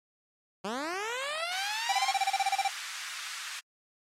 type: linear sweep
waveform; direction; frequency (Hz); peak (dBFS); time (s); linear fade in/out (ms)
10% pulse; up; 181.2 to 1102; -24; 0.64-2.13; 10
type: high-pass noise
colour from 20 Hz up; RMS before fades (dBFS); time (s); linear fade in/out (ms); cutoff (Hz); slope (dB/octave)
pink; -39; 1.51-3.6; 10; 1300; 24
type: tone bursts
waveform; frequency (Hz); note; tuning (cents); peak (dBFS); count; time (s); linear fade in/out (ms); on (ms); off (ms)
square; 784; G5; 0; -25; 13; 1.89-2.68; 5; 34; 29
effects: low-pass 8000 Hz 12 dB/octave + AAC 48 kbps